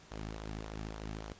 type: tone with flanger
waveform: sawtooth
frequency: 53.4 Hz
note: G#1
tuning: 49 cents sharp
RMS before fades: -43 dBFS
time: 0.11-1.33 s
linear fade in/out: 5 ms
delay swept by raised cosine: 0.38 to 2.08 ms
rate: 3.5 Hz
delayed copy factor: -0.55
effects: pink hiss -58 dBFS RMS until 1.39 s + resampled to 16000 Hz